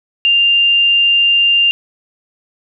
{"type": "tone", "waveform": "sine", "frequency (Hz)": 2794, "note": "F7", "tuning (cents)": 0, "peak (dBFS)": -8, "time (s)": [0.25, 1.71], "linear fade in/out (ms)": 0, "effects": []}